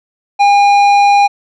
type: tone with tanh clipping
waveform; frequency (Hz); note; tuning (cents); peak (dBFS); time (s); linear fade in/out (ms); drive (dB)
sine; 810; G#5; -43; -7; 0.39-1.28; 20; 11
effects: none